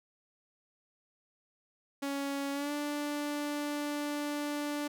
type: tone with pitch glide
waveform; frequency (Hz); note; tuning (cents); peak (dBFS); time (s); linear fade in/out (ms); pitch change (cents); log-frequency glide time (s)
sawtooth; 279 to 292.9; C#4 to D4; +11 to -5; -29; 2.02-4.88; 10; +84; 2.52-2.72
effects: none